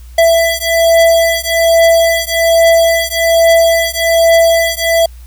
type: beating tone pair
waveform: square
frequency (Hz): 664 / 665.2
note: E5 / E5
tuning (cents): +12 / +16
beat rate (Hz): 1.2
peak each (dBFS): -11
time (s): 0.18-5.06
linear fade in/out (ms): 5
effects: added 60 Hz sine -30 dBFS peak until 5.26 s + white hiss -47 dBFS RMS until 5.26 s